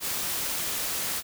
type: noise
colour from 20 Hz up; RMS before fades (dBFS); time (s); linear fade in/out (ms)
white; -30; 0-1.23; 50
effects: none